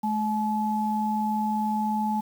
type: tone pair together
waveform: sine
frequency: 214.2 / 857 Hz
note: A3 / A5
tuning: -46 / -46 cents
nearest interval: 2 octaves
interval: 2400 cents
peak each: -26 dBFS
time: 0.03-2.21 s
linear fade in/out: 10 ms
effects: 8-bit